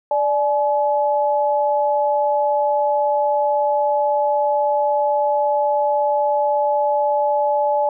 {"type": "tone pair together", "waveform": "sine", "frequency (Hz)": [587.3, 851], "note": ["D5", "G#5"], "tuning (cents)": [0, 42], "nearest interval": "tritone", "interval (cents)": 642, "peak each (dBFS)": -18, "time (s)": [0.11, 7.89], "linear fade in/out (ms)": 2, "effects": []}